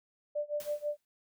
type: tone with tremolo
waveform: sine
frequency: 591 Hz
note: D5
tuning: 11 cents sharp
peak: -29 dBFS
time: 0.35-0.97 s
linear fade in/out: 10 ms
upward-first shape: sine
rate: 6.1 Hz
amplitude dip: 95%
type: noise with exponential decay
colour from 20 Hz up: white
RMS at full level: -45 dBFS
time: 0.6-1.05 s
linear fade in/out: 1 ms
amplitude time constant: 97 ms
effects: none